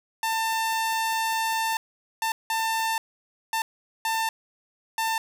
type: tone bursts at uneven times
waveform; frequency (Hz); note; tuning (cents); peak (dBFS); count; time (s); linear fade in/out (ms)
sawtooth; 895; A5; +29; -20; 6; 0.23-1.77 / 2.22-2.32 / 2.5-2.98 / 3.53-3.62 / 4.05-4.29 / 4.98-5.18; 2
effects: none